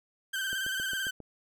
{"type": "tone with vibrato", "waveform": "30% pulse", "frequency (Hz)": 1554, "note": "G6", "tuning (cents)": -16, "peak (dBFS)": -28, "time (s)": [0.33, 1.11], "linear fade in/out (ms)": 10, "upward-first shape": "square", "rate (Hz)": 18, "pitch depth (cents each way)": 35}
{"type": "click train", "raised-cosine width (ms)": 2, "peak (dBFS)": -31, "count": 6, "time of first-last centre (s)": [0.53, 1.203], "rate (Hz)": 7.43}
{"effects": []}